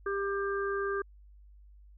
harmonic tone, 397.1 Hz, G4, 22 cents sharp, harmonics 1 / 3 / 4, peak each -31 / -36 / -37 dBFS, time 0.06-1.02 s, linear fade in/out 5 ms, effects added 50 Hz sine -52 dBFS peak until 1.97 s

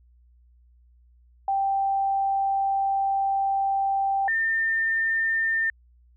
sine tone pair in turn, 784 / 1805.3 Hz, G5 / A6, 0 / +44 cents, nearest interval octave + major second, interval 1444 cents, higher second, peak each -21 dBFS, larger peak neither, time 1.48-4.28 / 4.28-5.7 s, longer first, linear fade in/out 2 ms, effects added 60 Hz sine -54 dBFS peak until 6.16 s

